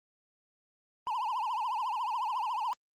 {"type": "tone with vibrato", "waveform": "triangle", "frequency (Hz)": 932.3, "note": "A#5", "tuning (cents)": 0, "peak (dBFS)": -28, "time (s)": [1.07, 2.73], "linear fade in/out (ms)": 0, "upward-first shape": "triangle", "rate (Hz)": 14, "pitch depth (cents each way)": 220, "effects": ["Opus 24 kbps"]}